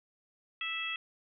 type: harmonic tone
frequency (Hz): 658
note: E5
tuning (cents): -3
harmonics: 2 / 3 / 4 / 5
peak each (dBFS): -43 / -41 / -36 / -39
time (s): 0.61-0.96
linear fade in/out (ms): 2
effects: none